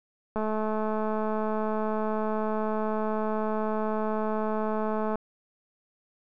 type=click train; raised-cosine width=1 ms; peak=-17 dBFS; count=1037; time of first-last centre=0.36-5.156 s; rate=216 Hz; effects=none